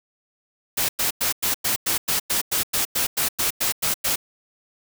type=noise bursts; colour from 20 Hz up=white; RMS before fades=-22 dBFS; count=16; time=0.77-4.16 s; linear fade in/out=10 ms; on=120 ms; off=98 ms; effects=none